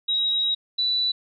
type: tone pair in turn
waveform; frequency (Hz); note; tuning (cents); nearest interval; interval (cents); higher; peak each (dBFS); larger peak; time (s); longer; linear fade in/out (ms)
sine; 3823 / 3964; A#7 / B7; +43 / +6; minor second; 63; second; -20; neither; 0.08-0.55 / 0.78-1.12; first; 10
effects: none